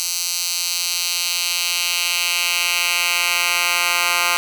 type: tone with high-pass filter sweep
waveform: 10% pulse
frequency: 174.61 Hz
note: F3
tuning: in tune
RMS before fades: -20 dBFS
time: 0-4.37 s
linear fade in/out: 0 ms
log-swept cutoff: 5200 to 1600 Hz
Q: 1.4
effects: none